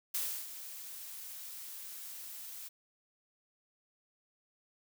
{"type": "noise with ADSR envelope", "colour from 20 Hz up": "blue", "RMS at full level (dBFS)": -34, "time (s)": [0.14, 2.69], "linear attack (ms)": 8, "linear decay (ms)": 310, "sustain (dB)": -12, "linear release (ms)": 16, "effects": []}